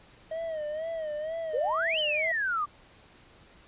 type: tone with vibrato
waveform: triangle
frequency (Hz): 629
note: D#5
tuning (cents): +19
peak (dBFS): -29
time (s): 0.31-2.32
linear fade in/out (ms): 5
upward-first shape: sine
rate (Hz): 2.1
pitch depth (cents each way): 93
type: exponential two-way sweep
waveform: sine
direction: up then down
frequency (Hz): 440 to 3136 to 1153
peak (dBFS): -26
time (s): 1.53-2.66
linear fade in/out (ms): 20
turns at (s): 1.99
effects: pink hiss -56 dBFS RMS until 3.67 s + resampled to 8000 Hz